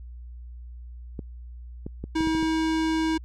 clicks, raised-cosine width 3 ms, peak -20 dBFS, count 7, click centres 1.192 / 1.865 / 2.04 / 2.207 / 2.272 / 2.35 / 2.428 s
square tone, 320 Hz, D#4, 49 cents sharp, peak -23 dBFS, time 2.15-3.18 s, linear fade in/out 10 ms
effects added 60 Hz sine -38 dBFS peak until 3.24 s + low-pass 6000 Hz 12 dB/octave

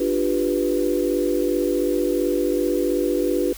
sine chord, G dominant seventh, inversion second, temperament equal, 293.7 / 349.2 / 392 / 493.9 Hz, D4 / F4 / G4 / B4, 0 / 0 / 0 / 0 cents, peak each -24 / -23 / -25 / -24 dBFS, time 0-3.53 s, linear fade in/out 5 ms, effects added 50 Hz sine -40 dBFS peak until 3.57 s + white hiss -40 dBFS RMS until 3.57 s

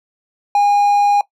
triangle tone, 816 Hz, G#5, 31 cents flat, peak -8 dBFS, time 0.55-1.21 s, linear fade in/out 2 ms, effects noise-tail reverb RT60 0.1 s tail -18 dB re dry

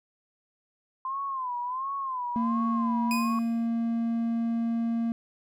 sine tone with vibrato, 1035 Hz, C6, 19 cents flat, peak -29 dBFS, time 1.05-3.39 s, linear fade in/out 2 ms, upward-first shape sine, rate 1.4 Hz, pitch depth 120 cents each way
triangle tone, 230.8 Hz, A#3, 17 cents flat, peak -23 dBFS, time 2.36-5.12 s, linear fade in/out 0 ms
sawtooth tone with exponential decay, 2489 Hz, D#7, in tune, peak -25 dBFS, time 3.11-3.67 s, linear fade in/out 1 ms, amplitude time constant 120 ms
effects none

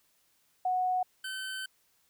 sine / 25% pulse tone pair in turn, 736 / 1533.6 Hz, F#5 / G6, -9 / -38 cents, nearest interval octave + minor second, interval 1271 cents, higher second, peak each -26 / -32 dBFS, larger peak first, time 0.65-1.03 / 1.24-1.66 s, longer second, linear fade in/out 5 ms, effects white hiss -70 dBFS RMS until 2.09 s

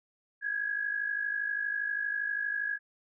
sine tone pair together, 1626 / 1678.5 Hz, G#6 / G#6, -37 / +18 cents, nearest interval minor second, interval 55 cents, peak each -35 / -31 dBFS, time 0.41-2.79 s, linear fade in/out 50 ms, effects none

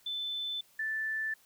sine tone pair in turn, 3520 / 1760 Hz, A7 / A6, 0 / 0 cents, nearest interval octave, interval 1200 cents, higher first, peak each -33 / -31 dBFS, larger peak second, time 0.06-0.61 / 0.79-1.34 s, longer neither, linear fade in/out 5 ms, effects white hiss -64 dBFS RMS until 1.45 s

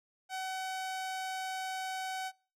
sawtooth tone, 755 Hz, F#5, 35 cents sharp, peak -32 dBFS, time 0.29-2.32 s, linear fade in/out 50 ms, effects noise-tail reverb RT60 0.4 s tail -25 dB re dry + low-pass 11000 Hz 12 dB/octave

